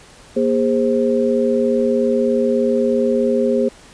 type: tone cluster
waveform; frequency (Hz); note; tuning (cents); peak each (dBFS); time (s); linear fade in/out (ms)
sine; 237.1 / 409.2 / 526; A#3 / G#4 / C5; +30 / -26 / +9; -18; 0.36-3.69; 10
effects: pink hiss -44 dBFS RMS until 3.93 s + resampled to 22050 Hz